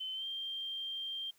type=tone with pitch glide; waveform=sine; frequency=3063 to 3173 Hz; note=G7 to G7; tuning=-41 to +20 cents; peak=-37 dBFS; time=0-1.31 s; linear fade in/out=10 ms; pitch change=+61 cents; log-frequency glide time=0.14-0.25 s; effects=white hiss -69 dBFS RMS until 1.38 s